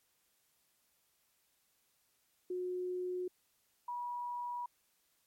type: tone pair in turn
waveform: sine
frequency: 362.9 / 968.8 Hz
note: F#4 / B5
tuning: -34 / -34 cents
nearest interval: octave + perfect fourth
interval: 1700 cents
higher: second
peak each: -35 / -37 dBFS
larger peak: first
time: 2.5-3.28 / 3.88-4.66 s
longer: neither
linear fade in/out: 5 ms
effects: white hiss -75 dBFS RMS until 5.26 s + MP3 64 kbps